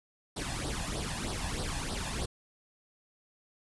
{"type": "noise with flanger", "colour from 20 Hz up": "pink", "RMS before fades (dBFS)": -35, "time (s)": [0.36, 2.26], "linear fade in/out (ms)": 10, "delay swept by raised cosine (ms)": [0.21, 1.18], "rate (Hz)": 3.2, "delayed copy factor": 0.7, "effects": ["resampled to 24000 Hz"]}